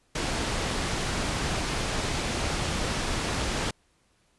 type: low-pass noise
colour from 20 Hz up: pink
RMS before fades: -29 dBFS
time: 0.15-3.71 s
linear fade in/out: 5 ms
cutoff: 7500 Hz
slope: 12 dB/octave
effects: pink hiss -67 dBFS RMS until 4.38 s + resampled to 24000 Hz